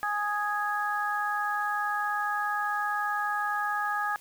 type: harmonic tone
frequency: 415.2 Hz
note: G#4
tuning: in tune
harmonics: 2 / 3 / 4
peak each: -31 / -31 / -31 dBFS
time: 0.03-4.16 s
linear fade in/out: 0 ms
effects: white hiss -54 dBFS RMS until 4.2 s